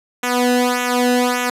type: tone with flanger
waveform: sawtooth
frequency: 246.9 Hz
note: B3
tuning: in tune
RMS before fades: -17 dBFS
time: 0.23-1.5 s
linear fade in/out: 5 ms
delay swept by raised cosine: 0.21 to 0.9 ms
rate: 1.7 Hz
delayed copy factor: -0.9
effects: resampled to 32000 Hz + 8-bit